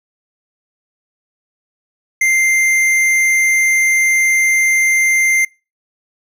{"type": "tone with tanh clipping", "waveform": "triangle", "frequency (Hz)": 2093, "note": "C7", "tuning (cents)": 0, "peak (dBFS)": -12, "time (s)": [2.21, 5.45], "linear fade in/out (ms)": 5, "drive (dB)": 17, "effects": ["noise-tail reverb RT60 0.3 s tail -26 dB re dry"]}